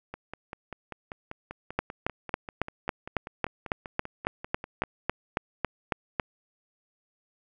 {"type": "two click trains", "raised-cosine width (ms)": 0.5, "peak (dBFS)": [-10, -22], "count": [17, 25], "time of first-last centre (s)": [[1.79, 6.198], [0.14, 4.837]], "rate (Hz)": [3.63, 5.11], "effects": []}